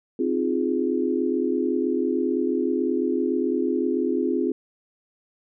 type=chord; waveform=sine; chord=F minor seventh; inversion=second; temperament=equal; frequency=261.6 / 311.1 / 349.2 / 415.3 Hz; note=C4 / Eb4 / F4 / Ab4; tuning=0 / 0 / 0 / 0 cents; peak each=-25 / -29 / -25 / -27 dBFS; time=0.19-4.52 s; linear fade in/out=5 ms; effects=none